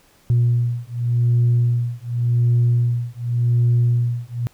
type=beating tone pair; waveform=sine; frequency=119.4 / 120.28 Hz; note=A#2 / B2; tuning=+42 / -45 cents; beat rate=0.88 Hz; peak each=-17 dBFS; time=0.3-4.47 s; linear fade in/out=0 ms; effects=tanh soft clip ceiling -10 dBFS + pink hiss -55 dBFS RMS until 4.53 s